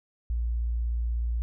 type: tone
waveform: sine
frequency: 58.27 Hz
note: A#1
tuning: in tune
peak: -25 dBFS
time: 0.3-1.42 s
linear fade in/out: 0 ms
effects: none